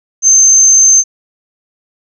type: tone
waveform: sine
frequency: 6272 Hz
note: G8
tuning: in tune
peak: -3 dBFS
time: 0.22-1.04 s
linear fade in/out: 50 ms
effects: none